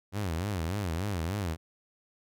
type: tone with vibrato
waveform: sawtooth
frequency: 91.5 Hz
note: F#2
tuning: 19 cents flat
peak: -26 dBFS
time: 0.12-1.57 s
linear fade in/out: 50 ms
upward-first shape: sine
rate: 3.4 Hz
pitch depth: 240 cents each way
effects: none